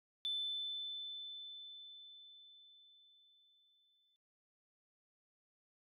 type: tone with exponential decay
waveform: sine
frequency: 3520 Hz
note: A7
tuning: in tune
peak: -34 dBFS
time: 0.25-4.16 s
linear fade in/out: 0 ms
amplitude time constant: 850 ms
effects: noise-tail reverb RT60 0.1 s tail -20 dB re dry + tanh soft clip ceiling -30 dBFS